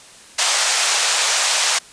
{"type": "band-pass noise", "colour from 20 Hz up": "white", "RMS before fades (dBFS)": -18, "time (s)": [0.38, 1.79], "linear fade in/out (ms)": 10, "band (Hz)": [590, 8200], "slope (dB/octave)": 24, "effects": ["white hiss -43 dBFS RMS until 1.92 s", "resampled to 22050 Hz"]}